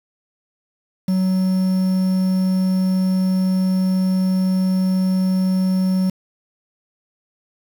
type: tone with quantisation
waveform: triangle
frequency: 187 Hz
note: F#3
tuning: 19 cents sharp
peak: -13 dBFS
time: 1.08-6.1 s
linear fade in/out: 5 ms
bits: 6
effects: none